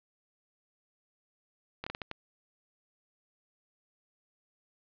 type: slowing click train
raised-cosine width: 0.3 ms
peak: -21 dBFS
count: 6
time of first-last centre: 1.84-2.114 s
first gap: 25 ms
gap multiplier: 1.4
effects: resampled to 11025 Hz + 10-bit